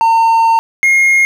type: tone pair in turn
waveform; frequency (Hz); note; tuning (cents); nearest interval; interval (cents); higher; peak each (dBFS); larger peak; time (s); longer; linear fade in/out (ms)
triangle; 909 / 2143; A#5 / C7; -44 / +41; octave + minor third; 1485; second; -5; neither; 0.01-0.59 / 0.83-1.25; first; 0
effects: none